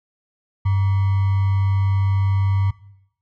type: tone with sample-and-hold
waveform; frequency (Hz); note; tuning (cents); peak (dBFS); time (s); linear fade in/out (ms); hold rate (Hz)
sine; 97.6; G2; -7; -15; 0.65-2.71; 10; 1050
effects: noise-tail reverb RT60 0.8 s tail -20 dB re dry + low-pass 2000 Hz 12 dB/octave